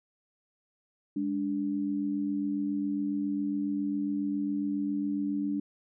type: tone pair together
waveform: sine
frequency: 203.7 / 291 Hz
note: G#3 / D4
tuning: -33 / -16 cents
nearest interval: tritone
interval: 617 cents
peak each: -33 / -29 dBFS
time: 1.16-5.6 s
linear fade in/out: 5 ms
effects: none